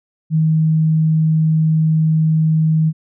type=tone; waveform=sine; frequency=158.2 Hz; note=D#3; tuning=29 cents sharp; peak=-11 dBFS; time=0.3-2.93 s; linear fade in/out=50 ms; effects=none